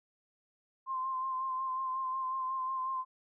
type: tone with vibrato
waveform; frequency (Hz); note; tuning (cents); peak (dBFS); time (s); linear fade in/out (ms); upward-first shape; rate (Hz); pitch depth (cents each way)
sine; 1046.5; C6; 0; -32; 0.86-3.05; 50; sine; 5.5; 28
effects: none